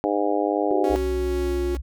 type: harmonic tone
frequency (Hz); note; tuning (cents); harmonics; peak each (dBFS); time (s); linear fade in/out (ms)
102.1; G#2; -29; 3 / 4 / 5 / 6 / 7 / 8; -25 / -26 / -27 / -28 / -28 / -29; 0.04-0.96; 0
type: tone with pitch glide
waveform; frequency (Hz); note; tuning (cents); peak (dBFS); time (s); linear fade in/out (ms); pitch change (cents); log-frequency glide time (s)
sine; 376.8 to 355.7; F#4 to F4; +32 to +32; -23; 0.71-1.75; 0; -100; 0.96-1.54
type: tone with tremolo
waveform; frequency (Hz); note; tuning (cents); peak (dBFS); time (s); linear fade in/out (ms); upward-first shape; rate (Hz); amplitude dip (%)
sawtooth; 277.2; C#4; 0; -27; 0.84-1.77; 2; sine; 2.1; 25
type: tone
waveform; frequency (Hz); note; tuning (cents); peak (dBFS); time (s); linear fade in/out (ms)
sine; 63.8; C2; -43; -26; 0.89-1.82; 20
effects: none